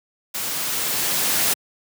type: noise with level ramp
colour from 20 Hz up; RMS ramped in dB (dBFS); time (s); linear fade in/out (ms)
white; -27 to -19; 0.34-1.54; 10
effects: high-pass 100 Hz 12 dB/octave